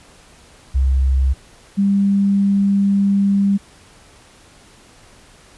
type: tone pair in turn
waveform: sine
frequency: 66.3 / 198.68 Hz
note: C2 / G3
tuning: +23 / +24 cents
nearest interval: octave + perfect fifth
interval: 1901 cents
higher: second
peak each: -12 dBFS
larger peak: neither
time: 0.74-1.34 / 1.77-3.58 s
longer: second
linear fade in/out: 20 ms
effects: pink hiss -47 dBFS RMS until 5.57 s + resampled to 24000 Hz